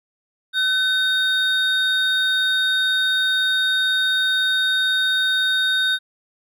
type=tone pair together; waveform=triangle; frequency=1519 / 3702 Hz; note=F#6 / A#7; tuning=+45 / -13 cents; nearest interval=octave + minor third; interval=1542 cents; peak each=-18 dBFS; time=0.53-5.99 s; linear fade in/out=50 ms; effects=none